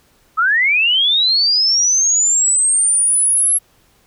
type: linear sweep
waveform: sine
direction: up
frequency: 1244.5 to 11250 Hz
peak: -11 dBFS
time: 0.37-3.59 s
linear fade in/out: 20 ms
effects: pink hiss -55 dBFS RMS until 4.06 s